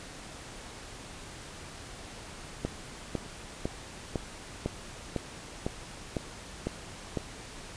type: click train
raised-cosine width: 2 ms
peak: -16 dBFS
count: 10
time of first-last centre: 2.65-7.173 s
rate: 1.99 Hz
effects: pink hiss -45 dBFS RMS until 7.76 s + resampled to 22050 Hz